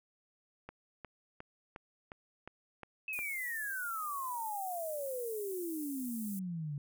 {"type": "click train", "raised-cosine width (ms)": 0.5, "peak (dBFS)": -30, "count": 8, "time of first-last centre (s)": [0.69, 3.19], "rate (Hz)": 2.8}
{"type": "exponential sweep", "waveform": "sine", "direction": "down", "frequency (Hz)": [2637, 140], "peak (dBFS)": -36, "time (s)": [3.08, 6.78], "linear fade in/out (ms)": 2}
{"type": "high-pass noise", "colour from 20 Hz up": "pink", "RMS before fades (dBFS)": -47, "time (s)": [3.13, 6.39], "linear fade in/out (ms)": 0, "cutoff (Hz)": 9200, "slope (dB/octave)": 24}
{"effects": []}